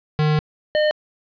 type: tone pair in turn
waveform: square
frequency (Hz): 152.5 / 608.1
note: D#3 / D#5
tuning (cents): -34 / -40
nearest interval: 2 octaves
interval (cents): 2394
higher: second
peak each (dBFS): -16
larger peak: neither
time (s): 0.19-0.39 / 0.75-0.91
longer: first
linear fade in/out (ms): 0
effects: resampled to 11025 Hz + 9-bit